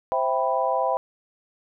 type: chord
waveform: sine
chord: C major seventh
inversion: none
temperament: equal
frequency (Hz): 523.3 / 659.3 / 784 / 987.8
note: C5 / E5 / G5 / B5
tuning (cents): 0 / 0 / 0 / 0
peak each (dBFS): -26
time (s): 0.12-0.97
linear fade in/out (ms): 0
effects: none